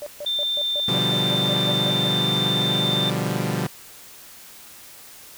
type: tone bursts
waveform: sine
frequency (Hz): 587.3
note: D5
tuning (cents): 0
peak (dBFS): -29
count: 12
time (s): 0.02-2.088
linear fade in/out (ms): 0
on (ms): 44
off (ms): 140
type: tone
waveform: sine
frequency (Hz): 3578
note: A7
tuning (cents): +28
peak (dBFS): -21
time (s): 0.26-3.1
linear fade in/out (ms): 5
type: chord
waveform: sawtooth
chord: G dominant seventh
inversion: first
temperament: equal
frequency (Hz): 123.47 / 146.83 / 174.61 / 196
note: B2 / D3 / F3 / G3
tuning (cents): 0 / 0 / 0 / 0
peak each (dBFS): -24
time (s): 0.88-3.67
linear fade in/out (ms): 5
effects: white hiss -44 dBFS RMS until 5.37 s